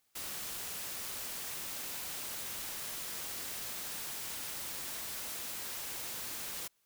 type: noise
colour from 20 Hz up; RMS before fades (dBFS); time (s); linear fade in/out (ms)
white; -41; 0.15-6.68; 10
effects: white hiss -75 dBFS RMS until 6.85 s